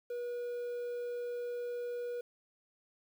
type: tone with quantisation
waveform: triangle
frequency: 483.4 Hz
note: B4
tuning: 37 cents flat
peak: -34 dBFS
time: 0.1-2.21 s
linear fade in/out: 5 ms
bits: 10
effects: none